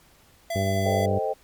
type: tone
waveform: square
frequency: 672 Hz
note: E5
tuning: 33 cents sharp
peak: -27 dBFS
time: 0.5-1.06 s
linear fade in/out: 5 ms
type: harmonic tone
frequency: 97.6 Hz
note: G2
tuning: 7 cents flat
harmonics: 1 / 2 / 3 / 4 / 5 / 6 / 7 / 8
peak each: -25 / -29 / -37 / -32 / -36 / -39 / -39 / -42 dBFS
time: 0.55-1.19 s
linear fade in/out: 10 ms
type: chord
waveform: sine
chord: A half-diminished seventh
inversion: none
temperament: equal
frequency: 440 / 523.3 / 622.3 / 784 Hz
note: A4 / C5 / Eb5 / G5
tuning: 0 / 0 / 0 / 0 cents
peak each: -29 dBFS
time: 0.85-1.34 s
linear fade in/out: 20 ms
effects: pink hiss -57 dBFS RMS until 1.43 s + MP3 96 kbps